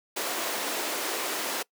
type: high-pass noise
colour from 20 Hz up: pink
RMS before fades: -31 dBFS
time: 0.16-1.63 s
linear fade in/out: 10 ms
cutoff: 320 Hz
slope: 24 dB/octave
effects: noise-tail reverb RT60 0.1 s tail -23 dB re dry